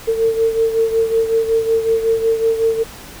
sine beating tone pair, 450.5 / 455.9 Hz, A4 / A#4, +41 / -39 cents, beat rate 5.4 Hz, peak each -14 / -20 dBFS, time 0.07-2.84 s, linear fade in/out 20 ms, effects pink hiss -36 dBFS RMS until 3.2 s

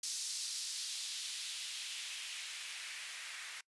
blue noise with band-pass filter sweep, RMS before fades -43 dBFS, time 0.03-3.61 s, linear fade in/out 5 ms, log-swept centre 5300 to 1800 Hz, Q 1.6, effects noise-tail reverb RT60 0.1 s tail -23 dB re dry + resampled to 24000 Hz

